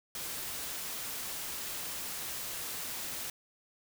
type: noise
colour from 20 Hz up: white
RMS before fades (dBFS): -39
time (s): 0.15-3.3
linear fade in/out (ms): 2
effects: none